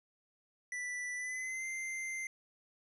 square tone with pitch glide, 1975.5 to 2085 Hz, B6 to C7, 0 to -7 cents, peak -38 dBFS, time 0.72-2.27 s, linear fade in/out 2 ms, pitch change +93 cents, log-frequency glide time 1.15-1.66 s, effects resampled to 24000 Hz

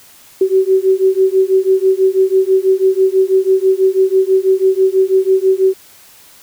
sine beating tone pair, 377.4 / 383.5 Hz, F#4 / G4, +34 / -38 cents, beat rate 6.1 Hz, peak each -12 dBFS, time 0.41-5.74 s, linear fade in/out 5 ms, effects white hiss -43 dBFS RMS until 6.42 s

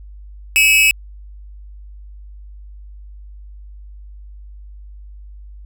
45% pulse tone with amplitude modulation, 2591 Hz, E7, 30 cents flat, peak -6 dBFS, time 0.56-0.91 s, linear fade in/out 0 ms, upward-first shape sine, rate 294 Hz, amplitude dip 75%, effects added 50 Hz sine -34 dBFS peak until 5.65 s

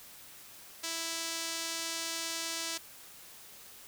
sawtooth tone with band-pass filter, 329.6 Hz, E4, in tune, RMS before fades -37 dBFS, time 0.83-2.78 s, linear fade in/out 10 ms, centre 6000 Hz, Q 1.1, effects white hiss -52 dBFS RMS until 3.87 s

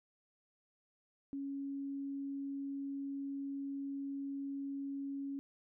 sine tone, 277.2 Hz, C#4, in tune, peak -38 dBFS, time 1.33-5.39 s, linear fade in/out 0 ms, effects none

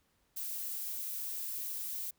violet noise, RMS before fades -39 dBFS, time 0.36-2.11 s, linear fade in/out 10 ms, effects pink hiss -74 dBFS RMS until 2.18 s

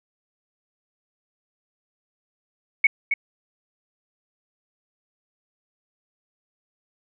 sine tone with echo, 2217 Hz, C#7, in tune, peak -11 dBFS, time 2.84-2.87 s, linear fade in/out 5 ms, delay 270 ms, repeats 1, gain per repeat -7 dB, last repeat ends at 3.14 s, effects none

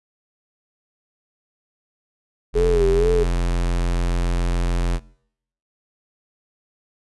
square tone, 43.45 Hz, F1, 8 cents flat, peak -19 dBFS, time 2.53-5 s, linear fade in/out 50 ms
sine tone with vibrato, 415.3 Hz, G#4, in tune, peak -16 dBFS, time 2.55-3.24 s, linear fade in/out 10 ms, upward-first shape sine, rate 2.2 Hz, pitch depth 98 cents each way
effects noise-tail reverb RT60 0.7 s tail -23 dB re dry + resampled to 24000 Hz

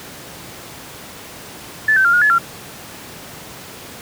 sine tone with pitch steps, 1744 / 1545 / 1392 / 1435 / 1711 / 1373 Hz, A6 / G6 / F6 / F6 / A6 / F6, -16 / -26 / -6 / +47 / -49 / -30 cents, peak -10 dBFS, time 1.88-2.384 s, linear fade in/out 5 ms, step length 84 ms, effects pink hiss -35 dBFS RMS until 4.01 s + high-pass 100 Hz 12 dB/octave

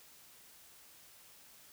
silence, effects white hiss -59 dBFS RMS until 1.72 s

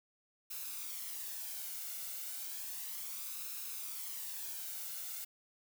blue noise with flanger, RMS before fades -43 dBFS, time 0.5-5.25 s, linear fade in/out 10 ms, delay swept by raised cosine 0.76 to 1.42 ms, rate 0.33 Hz, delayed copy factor +0.5, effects none

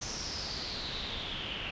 pink noise with low-pass filter sweep, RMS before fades -38 dBFS, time 0.01-1.71 s, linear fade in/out 10 ms, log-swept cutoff 6000 to 2800 Hz, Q 7.1, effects resampled to 16000 Hz

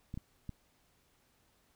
clicks, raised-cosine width 5 ms, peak -28 dBFS, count 3, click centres 0.141 / 0.175 / 0.493 s, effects pink hiss -71 dBFS RMS until 1.75 s

